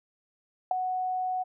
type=tone with ADSR envelope; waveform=sine; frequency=740 Hz; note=F#5; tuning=in tune; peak=-18 dBFS; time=0.71-1.44 s; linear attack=3 ms; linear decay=9 ms; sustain=-9 dB; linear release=21 ms; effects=none